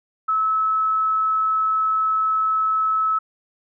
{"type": "tone", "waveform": "sine", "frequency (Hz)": 1298, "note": "E6", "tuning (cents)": -27, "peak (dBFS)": -17, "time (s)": [0.28, 3.19], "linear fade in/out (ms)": 10, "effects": []}